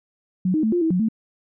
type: tone with pitch steps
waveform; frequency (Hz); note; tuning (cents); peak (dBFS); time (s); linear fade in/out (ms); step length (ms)
sine; 184.2 / 311.3 / 219.6 / 351 / 323.3 / 181 / 221.6; F#3 / D#4 / A3 / F4 / E4 / F#3 / A3; -7 / +1 / -3 / +9 / -34 / -38 / +13; -17; 0.45-1.087; 5; 91
effects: none